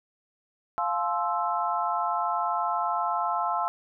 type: chord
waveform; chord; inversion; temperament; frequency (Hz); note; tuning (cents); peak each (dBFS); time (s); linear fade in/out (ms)
sine; F major seventh; none; equal with one note detuned; 698.5 / 858.9 / 1046.5 / 1318.5; F5 / A5 / C6 / E6; 0 / -42 / 0 / 0; -30; 0.78-3.68; 0
effects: none